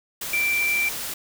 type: tone in noise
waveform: sine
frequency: 2349 Hz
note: D7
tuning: in tune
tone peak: -20 dBFS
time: 0.33-0.89 s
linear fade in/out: 5 ms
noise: white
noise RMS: -31 dBFS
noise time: 0.21-1.14 s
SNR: +8 dB
effects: none